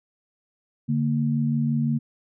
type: tone pair together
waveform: sine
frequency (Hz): 144.72 / 230.6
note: D3 / A#3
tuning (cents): -25 / -19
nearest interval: minor sixth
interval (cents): 806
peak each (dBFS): -23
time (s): 0.88-1.99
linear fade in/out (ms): 20
effects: none